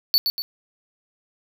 square tone with echo, 4474 Hz, C#8, 15 cents sharp, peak -14 dBFS, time 0.14-0.18 s, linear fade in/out 0 ms, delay 120 ms, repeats 2, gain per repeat -6 dB, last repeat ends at 0.42 s, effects none

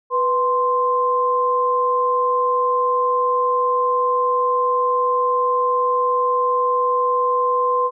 sine tone pair together, 493.9 / 1043.8 Hz, B4 / C6, 0 / -4 cents, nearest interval octave + minor second, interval 1296 cents, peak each -20 / -17 dBFS, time 0.1-7.91 s, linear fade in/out 50 ms, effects none

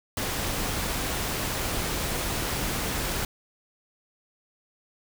pink noise, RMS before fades -29 dBFS, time 0.17-3.25 s, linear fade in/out 2 ms, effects none

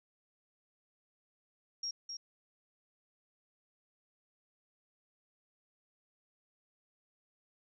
sine tone with echo, 5588 Hz, F8, in tune, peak -35 dBFS, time 1.83-1.91 s, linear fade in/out 5 ms, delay 260 ms, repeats 1, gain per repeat -5 dB, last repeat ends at 2.17 s, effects none

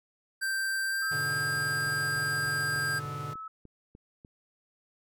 square tone with pitch glide, 1568 to 1598.2 Hz, G6 to G6, 0 to +33 cents, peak -29 dBFS, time 0.41-3 s, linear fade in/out 20 ms, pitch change +33 cents, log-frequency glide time 0.86-1.32 s
sine tone, 1300 Hz, E6, 24 cents flat, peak -38 dBFS, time 1.02-3.48 s, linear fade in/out 5 ms
45% pulse chord, G# diminished, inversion none, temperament equal, 103.83 / 123.47 / 146.83 Hz, G#2 / B2 / D3, 0 / 0 / 0 cents, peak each -44 / -42 / -38 dBFS, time 1.11-3.34 s, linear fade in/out 10 ms
click train, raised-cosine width 3 ms, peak -37 dBFS, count 10, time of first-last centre 1.57-4.249 s, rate 3.36 Hz
effects none

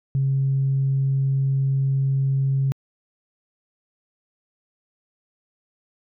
sine tone, 135.7 Hz, C#3, 36 cents flat, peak -17 dBFS, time 0.15-2.72 s, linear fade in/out 0 ms, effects tanh soft clip ceiling -13 dBFS

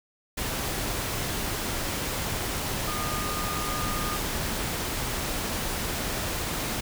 sine tone in noise, 1220 Hz, D#6, 34 cents flat, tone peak -33 dBFS, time 2.87-4.17 s, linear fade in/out 10 ms, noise pink, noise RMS -30 dBFS, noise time 0.37-6.81 s, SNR -6 dB, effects none

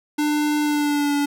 square tone with pitch glide, 298.3 to 287.3 Hz, D4 to D4, +27 to -38 cents, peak -19 dBFS, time 0.18-1.26 s, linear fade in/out 10 ms, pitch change -65 cents, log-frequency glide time 0.61-1.15 s, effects none

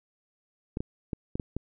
clicks, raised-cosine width 3 ms, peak -18 dBFS, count 6, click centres 0.771 / 0.805 / 1.132 / 1.355 / 1.398 / 1.566 s, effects none

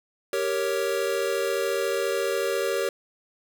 square chord, G diminished, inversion none, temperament equal with one note detuned, 392 / 466.2 / 556.6 Hz, G4 / Bb4 / Db5, 0 / 0 / +7 cents, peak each -29 dBFS, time 0.33-2.89 s, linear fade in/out 2 ms, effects none

